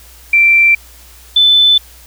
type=tone pair in turn; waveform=sine; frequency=2349 / 3513 Hz; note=D7 / A7; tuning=0 / -3 cents; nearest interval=perfect fifth; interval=697 cents; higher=second; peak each=-5 dBFS; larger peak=neither; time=0.33-0.75 / 1.36-1.78 s; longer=neither; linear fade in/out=5 ms; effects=added 60 Hz sine -40 dBFS peak until 2.06 s + white hiss -41 dBFS RMS until 2.06 s